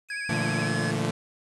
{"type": "tone with vibrato", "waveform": "sine", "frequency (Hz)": 2409, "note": "D7", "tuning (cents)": 43, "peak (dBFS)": -36, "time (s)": [0.08, 0.7], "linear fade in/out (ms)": 50, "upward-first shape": "triangle", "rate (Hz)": 12, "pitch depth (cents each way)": 120}
{"type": "tone with pitch glide", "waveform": "square", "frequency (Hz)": [1660, 1697.8], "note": ["G#6", "G#6"], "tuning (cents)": [-1, 38], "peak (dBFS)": -32, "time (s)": [0.1, 0.91], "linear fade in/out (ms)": 2, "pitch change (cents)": 39, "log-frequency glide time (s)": [0.48, 0.7]}
{"type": "chord", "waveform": "sawtooth", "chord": "Bb major seventh", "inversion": "none", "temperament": "equal with one note detuned", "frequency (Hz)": [116.54, 146.83, 170.53, 220], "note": ["Bb2", "D3", "F3", "A3"], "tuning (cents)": [0, 0, -41, 0], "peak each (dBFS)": -27, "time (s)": [0.29, 1.11], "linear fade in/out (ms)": 5}
{"effects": ["resampled to 24000 Hz", "9-bit"]}